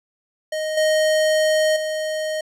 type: tone with level steps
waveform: square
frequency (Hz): 622.3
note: D#5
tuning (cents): 0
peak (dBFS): -23 / -16 / -23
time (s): 0.52-2.41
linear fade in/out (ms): 5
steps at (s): 0.77 / 1.76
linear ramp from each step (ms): 5
effects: low-pass 10000 Hz 12 dB/octave